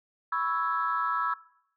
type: chord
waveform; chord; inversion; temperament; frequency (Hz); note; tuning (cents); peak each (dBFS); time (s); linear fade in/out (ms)
sine; C# minor seventh; third; equal; 987.8 / 1108.7 / 1318.5 / 1661.2; B5 / C#6 / E6 / G#6; 0 / 0 / 0 / 0; -33 / -32 / -28 / -34; 0.32-1.34; 5
effects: noise-tail reverb RT60 0.7 s tail -20 dB re dry + tanh soft clip ceiling -16 dBFS